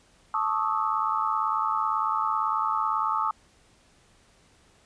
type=tone cluster; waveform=sine; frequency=880 / 1107 / 1217 / 1295 Hz; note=A5 / C#6 / D#6 / E6; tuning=0 / -3 / -39 / -31 cents; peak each=-29 dBFS; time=0.34-3.31 s; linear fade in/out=2 ms; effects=pink hiss -60 dBFS RMS until 4.85 s + resampled to 22050 Hz